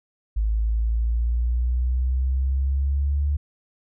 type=exponential sweep; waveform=sine; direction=up; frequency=53 to 72.9 Hz; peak=-19 dBFS; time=0.36-3.37 s; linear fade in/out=10 ms; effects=none